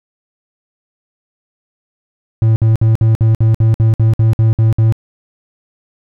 triangle tone bursts, 111.5 Hz, A2, 23 cents sharp, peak -5 dBFS, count 13, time 2.42-4.924 s, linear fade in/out 0 ms, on 140 ms, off 57 ms, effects none

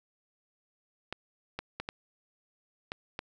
clicks, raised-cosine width 0.3 ms, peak -19 dBFS, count 6, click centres 1.126 / 1.59 / 1.8 / 1.889 / 2.919 / 3.191 s, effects none

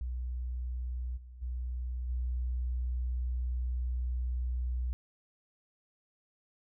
sine tone with level steps, 61.74 Hz, B1, in tune, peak -33 / -46 / -33 / -30 dBFS, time 0.01-4.93 s, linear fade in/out 0 ms, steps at 1.16 / 1.41 / 2.08 s, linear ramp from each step 20 ms, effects none

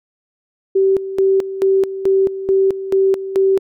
sine tone with tremolo, 386.1 Hz, G4, 26 cents flat, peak -10 dBFS, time 0.75-3.59 s, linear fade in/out 10 ms, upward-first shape square, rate 2.3 Hz, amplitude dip 75%, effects none

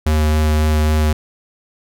square tone with vibrato, 76.9 Hz, D#2, 20 cents flat, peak -13 dBFS, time 0.06-1.13 s, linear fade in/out 5 ms, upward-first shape sine, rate 3.7 Hz, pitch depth 10 cents each way, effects none

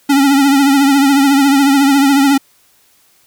square tone with vibrato, 277.2 Hz, C#4, in tune, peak -8 dBFS, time 0.09-2.38 s, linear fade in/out 10 ms, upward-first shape triangle, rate 14 Hz, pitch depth 69 cents each way, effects white hiss -52 dBFS RMS until 3.26 s

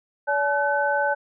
sine tone cluster, 572 / 858 / 1515 Hz, D5 / A5 / F#6, -46 / -44 / +40 cents, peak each -24 dBFS, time 0.27-1.15 s, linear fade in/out 20 ms, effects none

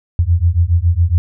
sine beating tone pair, 82.41 / 89.61 Hz, E2 / F2, 0 / +45 cents, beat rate 7.2 Hz, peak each -13 dBFS, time 0.19-1.18 s, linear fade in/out 0 ms, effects none

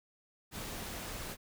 pink noise, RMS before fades -42 dBFS, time 0.51-1.37 s, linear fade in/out 50 ms, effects none

